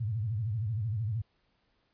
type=tone with vibrato; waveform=sine; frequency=109.2 Hz; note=A2; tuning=13 cents flat; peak=-29 dBFS; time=0-1.22 s; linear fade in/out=10 ms; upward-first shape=sine; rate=13 Hz; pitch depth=180 cents each way; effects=pink hiss -73 dBFS RMS until 1.93 s + resampled to 11025 Hz